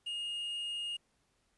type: tone with quantisation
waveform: triangle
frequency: 2849 Hz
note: F7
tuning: 34 cents sharp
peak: -34 dBFS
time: 0.06-0.97 s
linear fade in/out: 10 ms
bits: 10
effects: pink hiss -75 dBFS RMS until 1.57 s + resampled to 24000 Hz